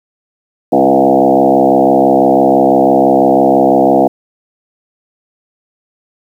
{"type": "tone with frequency modulation", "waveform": "sine", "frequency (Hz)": 491.6, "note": "B4", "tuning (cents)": -8, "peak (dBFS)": -5, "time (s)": [0.72, 4.08], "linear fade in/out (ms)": 10, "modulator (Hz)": 66, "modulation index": 4.2, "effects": ["high-pass 150 Hz 12 dB/octave", "7-bit"]}